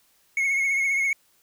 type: tone with vibrato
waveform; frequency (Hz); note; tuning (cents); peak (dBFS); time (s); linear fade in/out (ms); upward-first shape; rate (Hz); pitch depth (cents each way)
triangle; 2186; C#7; -25; -19; 0.37-1.13; 2; triangle; 15; 44
effects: white hiss -63 dBFS RMS until 1.42 s